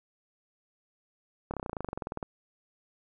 slowing click train, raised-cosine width 1 ms, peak -20 dBFS, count 19, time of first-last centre 1.51-2.228 s, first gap 28 ms, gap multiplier 1.04, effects none

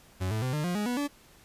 40% pulse tone with pitch steps, 92.8 / 109.09 / 128.24 / 150.75 / 177.22 / 208.3 / 244.9 / 287.9 Hz, F#2 / A2 / C3 / D3 / F3 / G#3 / B3 / D4, +6 / -14 / -34 / +46 / +26 / +5 / -14 / -34 cents, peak -27 dBFS, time 0.2-1.08 s, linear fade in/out 20 ms, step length 110 ms, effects pink hiss -57 dBFS RMS until 1.44 s + resampled to 32000 Hz

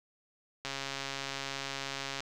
click train, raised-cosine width 0.2 ms, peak -19 dBFS, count 214, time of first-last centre 0.65-2.205 s, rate 137 Hz, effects none

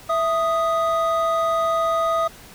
triangle tone pair together, 660.2 / 1244.5 Hz, E5 / D#6, +2 / 0 cents, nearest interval major seventh, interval 1098 cents, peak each -19 dBFS, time 0.09-2.28 s, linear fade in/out 10 ms, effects pink hiss -44 dBFS RMS until 2.54 s

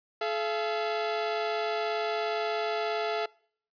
sawtooth tone pair together, 429 / 682 Hz, A4 / F5, -44 / -41 cents, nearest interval minor sixth, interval 803 cents, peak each -27 dBFS, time 0.21-3.26 s, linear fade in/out 5 ms, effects noise-tail reverb RT60 0.6 s tail -25 dB re dry + resampled to 11025 Hz

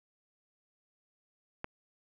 click, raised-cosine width 0.5 ms, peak -21 dBFS, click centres 1.644 s, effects none

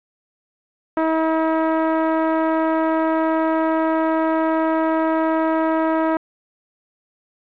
10% pulse tone with low-pass filter, 320.5 Hz, E4, 49 cents flat, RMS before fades -19 dBFS, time 0.97-6.17 s, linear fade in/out 2 ms, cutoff 1000 Hz, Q 0.62, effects resampled to 8000 Hz + 7-bit

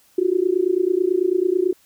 sine tone with amplitude modulation, 364.4 Hz, F#4, 26 cents flat, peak -12 dBFS, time 0.18-1.73 s, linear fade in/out 5 ms, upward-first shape sine, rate 29.1 Hz, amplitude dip 95%, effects white hiss -57 dBFS RMS until 1.85 s

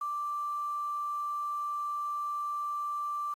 sine tone with quantisation, 1174.7 Hz, D6, in tune, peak -31 dBFS, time 0.01-3.34 s, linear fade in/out 5 ms, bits 9, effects AAC 48 kbps

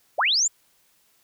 sine linear sweep, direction up, 440 to 7480 Hz, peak -18 dBFS, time 0.18-0.48 s, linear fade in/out 10 ms, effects white hiss -63 dBFS RMS until 1.23 s

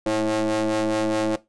40% pulse ring-modulated tone, 107.9 Hz, A2, 33 cents flat, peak -16 dBFS, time 0.06-1.36 s, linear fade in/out 5 ms, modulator 434 Hz, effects noise-tail reverb RT60 0.2 s tail -18 dB re dry + resampled to 22050 Hz

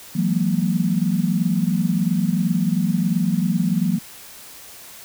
sine tone cluster, 165.5 / 183.7 / 206.6 / 234.1 Hz, E3 / F#3 / G#3 / A#3, +7 / -12 / -9 / +8 cents, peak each -23 / -20 / -25 / -24 dBFS, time 0.15-3.99 s, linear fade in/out 10 ms, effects white hiss -41 dBFS RMS until 5.04 s

